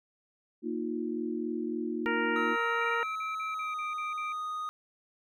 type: chord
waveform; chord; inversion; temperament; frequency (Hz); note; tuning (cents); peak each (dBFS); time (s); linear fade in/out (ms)
sine; Bb suspended fourth; none; equal with one note detuned; 233.1 / 311.1 / 354.7; Bb3 / Eb4 / F4; 0 / 0 / +27; -35; 0.62-2.57; 50
type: harmonic tone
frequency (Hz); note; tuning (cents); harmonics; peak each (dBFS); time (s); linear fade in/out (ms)
466.2; A#4; 0; 1 / 2 / 3 / 4 / 5 / 6; -34 / -35 / -33 / -34 / -40 / -43; 2.06-3.03; 0
type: tone with pitch glide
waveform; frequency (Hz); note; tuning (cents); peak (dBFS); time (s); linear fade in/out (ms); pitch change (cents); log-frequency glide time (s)
triangle; 1286 to 1241.5; E6 to D#6; -43 to -4; -31; 2.36-4.69; 0; -61; 3.48-3.81
type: tone bursts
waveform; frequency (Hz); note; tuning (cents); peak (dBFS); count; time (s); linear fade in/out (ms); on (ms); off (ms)
sine; 2350; D7; +1; -38; 8; 2.81-4.325; 5; 150; 45
effects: none